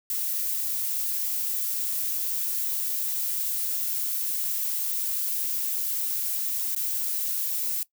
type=noise with dropouts; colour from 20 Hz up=violet; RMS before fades=-28 dBFS; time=0.1-7.83 s; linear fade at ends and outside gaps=1 ms; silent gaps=6.749-6.763 s; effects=noise-tail reverb RT60 0.1 s tail -19 dB re dry